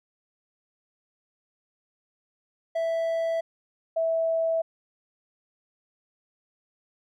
triangle / sine tone pair in turn, 659.3 / 654.7 Hz, E5 / E5, 0 / -12 cents, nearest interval unison, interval 12 cents, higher first, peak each -22 dBFS, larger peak neither, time 2.75-3.41 / 3.96-4.62 s, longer neither, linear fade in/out 10 ms, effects none

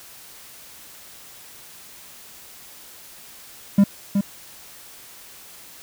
triangle tone with echo, 200 Hz, G3, 35 cents sharp, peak -8 dBFS, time 3.78-3.84 s, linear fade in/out 5 ms, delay 370 ms, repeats 1, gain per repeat -6 dB, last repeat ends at 4.21 s, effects white hiss -44 dBFS RMS until 5.82 s

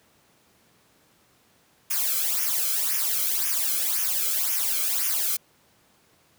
blue noise with flanger, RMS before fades -25 dBFS, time 1.9-5.37 s, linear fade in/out 10 ms, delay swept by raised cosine 0.24 to 1.11 ms, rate 1.9 Hz, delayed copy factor -0.8, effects pink hiss -61 dBFS RMS until 6.38 s + high-pass 100 Hz 12 dB/octave

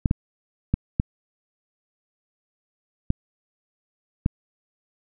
clicks, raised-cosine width 5 ms, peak -7 dBFS, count 6, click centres 0.058 / 0.111 / 0.74 / 0.999 / 3.104 / 4.261 s, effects none

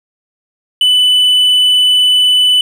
triangle tone, 2992 Hz, F#7, 19 cents sharp, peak -5 dBFS, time 0.81-2.61 s, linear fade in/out 2 ms, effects none

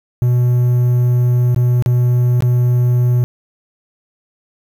triangle tone with dropouts, 122.9 Hz, B2, 8 cents flat, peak -8 dBFS, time 0.22-3.24 s, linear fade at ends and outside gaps 0 ms, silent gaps 1.546-1.562 / 1.824-1.861 / 2.406-2.423 s, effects 7-bit

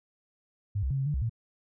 sine tone with pitch steps, 101 / 66.4 / 136.1 / 134.9 / 147.4 / 65.9 / 114.1 Hz, G#2 / C2 / C#3 / C#3 / D3 / C2 / A#2, -48 / +26 / -31 / -47 / +7 / +13 / -37 cents, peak -26 dBFS, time 0.75-1.296 s, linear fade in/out 10 ms, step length 78 ms, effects none

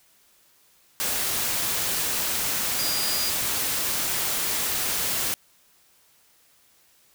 sine tone in noise, 4850 Hz, D#8, 45 cents flat, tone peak -28 dBFS, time 2.79-3.3 s, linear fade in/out 0 ms, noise white, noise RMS -26 dBFS, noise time 1-5.34 s, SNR -5 dB, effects white hiss -60 dBFS RMS until 7.14 s

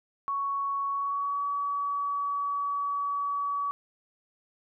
sine tone with pitch glide, 1113 to 1137.7 Hz, C#6 to C#6, +7 to +45 cents, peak -27 dBFS, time 0.28-3.71 s, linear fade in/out 0 ms, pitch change +38 cents, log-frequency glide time 0.89-1.44 s, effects none

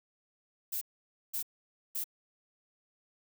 violet noise bursts, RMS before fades -35 dBFS, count 3, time 0.72-2.042 s, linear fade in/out 10 ms, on 94 ms, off 520 ms, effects none

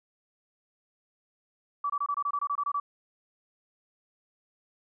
sine tone bursts, 1151 Hz, D6, 35 cents flat, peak -26 dBFS, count 12, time 1.84-2.8 s, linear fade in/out 5 ms, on 58 ms, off 24 ms, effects none

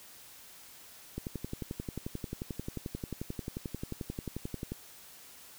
click train, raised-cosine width 3 ms, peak -23 dBFS, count 41, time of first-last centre 1.18-4.72 s, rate 11.3 Hz, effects white hiss -53 dBFS RMS until 5.58 s

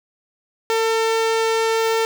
sawtooth tone with notch filter, 449.6 Hz, A4, 37 cents sharp, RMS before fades -19 dBFS, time 0.7-2.05 s, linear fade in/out 0 ms, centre 12000 Hz, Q 0.91, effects none

